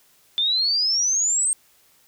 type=exponential sweep; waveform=sine; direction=up; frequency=3520 to 8560 Hz; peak=-18 dBFS; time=0.38-1.53 s; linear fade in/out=0 ms; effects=white hiss -58 dBFS RMS until 2.07 s